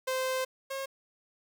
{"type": "tone pair in turn", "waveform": "sawtooth", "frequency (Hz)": [519, 540.6], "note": ["C5", "C#5"], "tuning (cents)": [-14, -44], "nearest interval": "minor second", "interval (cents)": 70, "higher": "second", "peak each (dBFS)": [-25, -30], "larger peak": "first", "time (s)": [[0.07, 0.45], [0.7, 0.86]], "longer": "first", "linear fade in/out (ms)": 10, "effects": ["10-bit"]}